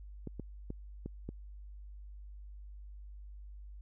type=clicks; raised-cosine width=3 ms; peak=-27 dBFS; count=5; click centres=0.273 / 0.397 / 0.704 / 1.06 / 1.29 s; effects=added 50 Hz sine -46 dBFS peak until 3.81 s